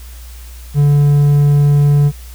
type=tone; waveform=triangle; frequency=144.6 Hz; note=D3; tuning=27 cents flat; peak=-5 dBFS; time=0.74-2.12 s; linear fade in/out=50 ms; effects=added 60 Hz sine -30 dBFS peak until 2.34 s + white hiss -41 dBFS RMS until 2.34 s

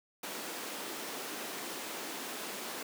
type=high-pass noise; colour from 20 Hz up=pink; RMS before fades=-41 dBFS; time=0.23-2.83 s; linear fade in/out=5 ms; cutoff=240 Hz; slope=24 dB/octave; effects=none

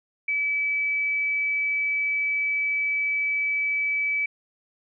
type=tone; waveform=sine; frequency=2297 Hz; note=D7; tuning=39 cents flat; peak=-22 dBFS; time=0.28-4.26 s; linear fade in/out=5 ms; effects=none

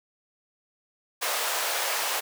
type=high-pass noise; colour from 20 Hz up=pink; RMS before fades=-28 dBFS; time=1.21-2.21 s; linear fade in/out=20 ms; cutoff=560 Hz; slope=24 dB/octave; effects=none

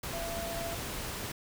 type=tone in noise; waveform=sine; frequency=674 Hz; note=E5; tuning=38 cents sharp; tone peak=-37 dBFS; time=0.13-0.75 s; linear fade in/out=5 ms; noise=pink; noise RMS=-38 dBFS; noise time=0.03-1.32 s; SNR=-2 dB; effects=none

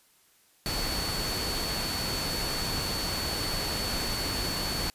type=tone in noise; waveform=sine; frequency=4449 Hz; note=C#8; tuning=5 cents sharp; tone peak=-33 dBFS; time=0.66-4.9 s; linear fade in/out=0 ms; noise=pink; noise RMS=-32 dBFS; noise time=0.66-4.9 s; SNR=-4 dB; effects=white hiss -63 dBFS RMS until 4.94 s + resampled to 32000 Hz

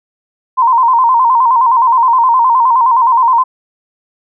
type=tone with vibrato; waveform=sine; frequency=979 Hz; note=B5; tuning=15 cents flat; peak=-6 dBFS; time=0.57-3.44 s; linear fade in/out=20 ms; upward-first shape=square; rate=9.6 Hz; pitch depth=88 cents each way; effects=none

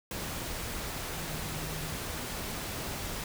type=tone in noise; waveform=sine; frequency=155.56 Hz; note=D#3; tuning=in tune; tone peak=-41 dBFS; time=1.15-1.96 s; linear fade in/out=2 ms; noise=pink; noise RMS=-37 dBFS; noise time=0.11-3.24 s; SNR=-7 dB; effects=none

